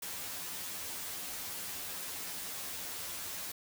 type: noise with comb filter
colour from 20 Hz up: white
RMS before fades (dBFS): -41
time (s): 0.02-3.52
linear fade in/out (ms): 5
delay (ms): 11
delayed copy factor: +0.95
effects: none